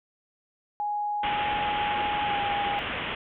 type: tone with pitch glide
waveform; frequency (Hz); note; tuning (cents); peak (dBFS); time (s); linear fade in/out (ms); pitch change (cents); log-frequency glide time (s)
sine; 830.6 to 815.4; G#5 to G#5; 0 to -32; -26; 0.8-2.79; 0; -32; 2.25-2.37
type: low-pass noise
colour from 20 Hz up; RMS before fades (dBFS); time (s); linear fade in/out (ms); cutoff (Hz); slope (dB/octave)
white; -32; 1.23-3.15; 5; 3300; 96
effects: none